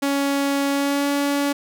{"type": "tone with pitch glide", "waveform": "sawtooth", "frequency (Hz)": [279.5, 283.9], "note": ["C#4", "C#4"], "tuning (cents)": [14, 41], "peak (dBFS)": -15, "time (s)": [0.02, 1.53], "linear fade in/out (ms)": 10, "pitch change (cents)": 27, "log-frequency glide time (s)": [0.7, 1.08], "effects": []}